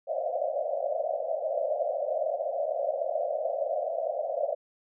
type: band-pass noise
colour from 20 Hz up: white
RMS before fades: -30 dBFS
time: 0.07-4.55 s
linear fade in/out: 20 ms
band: 530 to 690 Hz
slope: 96 dB/octave
effects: none